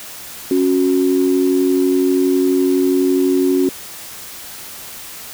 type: tone pair together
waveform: sine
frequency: 275.2 / 367.3 Hz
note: C#4 / F#4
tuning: -12 / -13 cents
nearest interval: perfect fourth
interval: 499 cents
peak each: -14 dBFS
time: 0.51-3.69 s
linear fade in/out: 2 ms
effects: tanh soft clip ceiling -4 dBFS + white hiss -33 dBFS RMS until 5.33 s